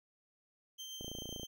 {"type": "tone with tremolo", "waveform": "30% pulse", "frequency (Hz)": 3136, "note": "G7", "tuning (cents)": 0, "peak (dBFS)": -40, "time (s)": [0.78, 1.47], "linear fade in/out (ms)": 20, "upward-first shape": "triangle", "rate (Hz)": 7.8, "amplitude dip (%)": 30}
{"type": "click train", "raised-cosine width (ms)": 2, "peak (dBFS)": -32, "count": 13, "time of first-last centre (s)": [1.01, 1.433], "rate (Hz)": 28.4}
{"effects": []}